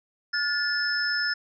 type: tone cluster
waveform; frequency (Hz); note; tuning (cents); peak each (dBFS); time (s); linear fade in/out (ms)
sine; 1434 / 1738 / 5230; F6 / A6 / E8; +45 / -22 / -15; -28; 0.33-1.34; 10
effects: none